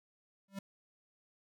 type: tone with exponential growth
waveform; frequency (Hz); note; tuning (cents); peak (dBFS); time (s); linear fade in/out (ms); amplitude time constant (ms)
square; 196; G3; 0; -37; 0.48-0.59; 5; 22
effects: none